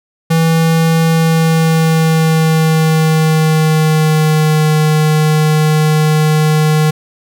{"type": "tone with pitch glide", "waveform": "square", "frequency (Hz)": [163.3, 154.31], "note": ["E3", "D#3"], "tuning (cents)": [-16, -14], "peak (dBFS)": -9, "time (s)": [0.3, 6.91], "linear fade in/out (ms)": 10, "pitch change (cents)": -98, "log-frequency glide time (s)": [1.09, 4.7], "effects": []}